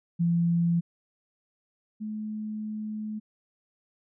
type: tone pair in turn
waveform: sine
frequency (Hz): 170.2 / 214.4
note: F3 / A3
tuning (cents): -44 / -45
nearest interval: major third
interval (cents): 399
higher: second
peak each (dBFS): -21 / -31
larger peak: first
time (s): 0.19-0.81 / 2-3.2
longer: second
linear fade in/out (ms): 20
effects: none